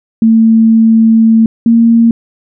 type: tone pair in turn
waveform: sine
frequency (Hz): 224.4 / 230.6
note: A3 / A#3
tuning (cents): +34 / -19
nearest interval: unison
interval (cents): 47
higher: second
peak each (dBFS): -3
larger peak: neither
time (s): 0.22-1.46 / 1.66-2.11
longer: first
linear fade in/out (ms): 2
effects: none